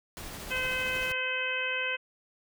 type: noise with tremolo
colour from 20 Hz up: pink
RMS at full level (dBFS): -40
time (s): 0.17-1.12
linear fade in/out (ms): 0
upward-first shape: sine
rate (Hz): 13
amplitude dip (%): 25
type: harmonic tone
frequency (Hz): 513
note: C5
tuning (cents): -34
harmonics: 1 / 2 / 3 / 4 / 5 / 6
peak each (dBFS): -38 / -42 / -34 / -37 / -32 / -38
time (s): 0.5-1.97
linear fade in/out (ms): 20
effects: none